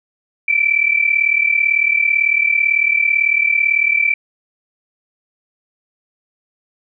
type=tone pair together; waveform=sine; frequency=2311 / 2349 Hz; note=D7 / D7; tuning=-28 / 0 cents; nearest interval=unison; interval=28 cents; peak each=-15 / -15 dBFS; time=0.48-4.14 s; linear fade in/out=5 ms; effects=none